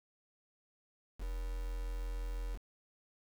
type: tone with quantisation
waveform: sine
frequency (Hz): 42.93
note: F1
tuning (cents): -29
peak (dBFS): -36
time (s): 1.18-2.59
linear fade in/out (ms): 50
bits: 8
effects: none